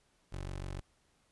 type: tone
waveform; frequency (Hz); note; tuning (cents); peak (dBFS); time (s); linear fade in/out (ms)
20% pulse; 46.84; F#1; +22; -34; 0.32-0.81; 10
effects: pink hiss -72 dBFS RMS until 1.31 s + resampled to 24000 Hz